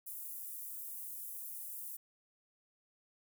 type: high-pass noise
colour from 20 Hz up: pink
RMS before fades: -45 dBFS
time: 0.06-1.97 s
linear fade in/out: 10 ms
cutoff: 11000 Hz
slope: 24 dB/octave
effects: none